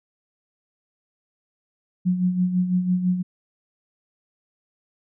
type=tone with tremolo; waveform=sine; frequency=181.4 Hz; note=F#3; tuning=34 cents flat; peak=-16 dBFS; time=2.05-3.23 s; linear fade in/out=20 ms; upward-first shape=sine; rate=6 Hz; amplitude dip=60%; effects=none